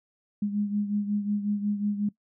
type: beating tone pair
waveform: sine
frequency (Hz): 205 / 210.5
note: G#3 / G#3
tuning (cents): -22 / +24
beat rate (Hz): 5.5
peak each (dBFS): -26 / -32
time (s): 0.42-2.09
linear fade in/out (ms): 5
effects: noise-tail reverb RT60 0.1 s tail -19 dB re dry